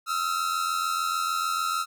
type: tone pair together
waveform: 45% pulse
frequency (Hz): 1275.3 / 1362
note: D#6 / F6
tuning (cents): +42 / -44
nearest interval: minor second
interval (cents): 114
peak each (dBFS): -28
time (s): 0.06-1.86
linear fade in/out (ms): 50
effects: none